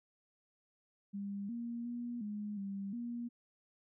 sine tone with pitch steps, 200.3 / 235.4 / 239.8 / 208.4 / 197.4 / 237.8 Hz, G3 / A#3 / A#3 / G#3 / G3 / A#3, +38 / +17 / +49 / +6 / +12 / +35 cents, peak -38 dBFS, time 1.13-3.29 s, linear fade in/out 20 ms, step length 360 ms, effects none

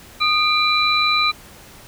sine tone cluster, 1231 / 2370 / 3972 Hz, D#6 / D7 / B7, -19 / +15 / +9 cents, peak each -19 dBFS, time 0.2-1.32 s, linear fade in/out 20 ms, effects pink hiss -43 dBFS RMS until 1.87 s

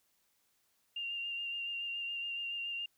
sine tone with vibrato, 2788 Hz, F7, 4 cents flat, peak -36 dBFS, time 0.96-2.86 s, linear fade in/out 5 ms, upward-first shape sine, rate 7.1 Hz, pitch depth 20 cents each way, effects white hiss -75 dBFS RMS until 2.97 s

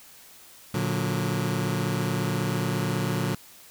sawtooth chord, Bb augmented, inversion none, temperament just, 116.54 / 145.68 / 182.1 Hz, Bb2 / D3 / F#3, 0 / -14 / -27 cents, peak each -25 dBFS, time 0.74-3.35 s, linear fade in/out 5 ms, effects white hiss -50 dBFS RMS until 3.7 s

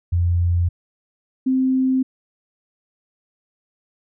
sine tone pair in turn, 86.9 / 260.7 Hz, F2 / C4, -8 / -6 cents, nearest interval octave + perfect fifth, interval 1902 cents, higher second, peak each -15 dBFS, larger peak neither, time 0.12-0.69 / 1.46-2.03 s, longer neither, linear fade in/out 10 ms, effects none

